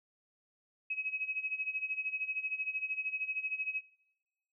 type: tone with tremolo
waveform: sine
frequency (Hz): 2551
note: D#7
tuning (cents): +43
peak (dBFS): -31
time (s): 0.9-3.81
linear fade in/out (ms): 5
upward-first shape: sine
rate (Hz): 13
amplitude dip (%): 80
effects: noise-tail reverb RT60 1.0 s tail -23 dB re dry